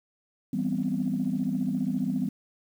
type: chord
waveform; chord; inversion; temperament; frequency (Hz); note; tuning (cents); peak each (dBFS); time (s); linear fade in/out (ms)
sine; C major seventh; first; equal; 164.81 / 196 / 246.9 / 261.6; E3 / G3 / B3 / C4; 0 / 0 / 0 / 0; -33 / -29 / -29 / -31; 0.53-2.29; 5
effects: tanh soft clip ceiling -17 dBFS + 9-bit